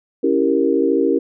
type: chord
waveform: sine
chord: C# diminished seventh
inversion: none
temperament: equal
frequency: 277.2 / 329.6 / 392 / 466.2 Hz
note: C#4 / E4 / G4 / Bb4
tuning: 0 / 0 / 0 / 0 cents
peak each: -19 dBFS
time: 0.23-1.19 s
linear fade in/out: 10 ms
effects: none